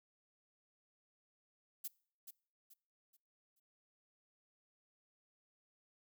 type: noise with echo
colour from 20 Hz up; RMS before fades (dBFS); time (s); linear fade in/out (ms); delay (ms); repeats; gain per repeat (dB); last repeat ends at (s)
violet; -42; 1.84-1.88; 10; 430; 4; -9; 3.6
effects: noise-tail reverb RT60 0.5 s tail -24 dB re dry